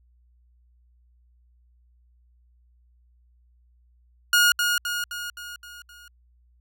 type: tone with echo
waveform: sawtooth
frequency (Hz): 1434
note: F6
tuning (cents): +45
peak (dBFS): -12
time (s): 4.33-4.52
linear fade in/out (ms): 2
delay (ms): 260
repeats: 6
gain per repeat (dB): -5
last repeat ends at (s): 6.08
effects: added 60 Hz sine -57 dBFS peak until 6.6 s